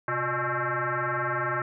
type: tone with frequency modulation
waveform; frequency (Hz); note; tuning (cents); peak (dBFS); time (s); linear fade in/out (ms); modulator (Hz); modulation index
sine; 130.81; C3; 0; -25; 0.08-1.62; 2; 243; 6.9
effects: none